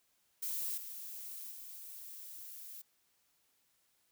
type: noise with level steps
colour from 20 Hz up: violet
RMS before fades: -38 / -46 / -49 dBFS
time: 0.42-2.82 s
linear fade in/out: 10 ms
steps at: 0.77 / 1.51 s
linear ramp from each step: 10 ms
effects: white hiss -75 dBFS RMS until 4.11 s